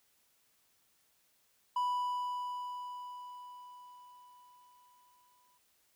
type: tone with exponential decay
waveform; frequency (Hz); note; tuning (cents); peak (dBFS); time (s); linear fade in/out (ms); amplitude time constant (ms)
triangle; 987.8; B5; 0; -27; 1.76-5.58; 5; 830
effects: white hiss -72 dBFS RMS until 5.95 s